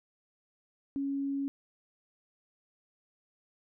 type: tone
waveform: sine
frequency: 277.2 Hz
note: C#4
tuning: in tune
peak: -30 dBFS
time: 0.96-1.48 s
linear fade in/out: 0 ms
effects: none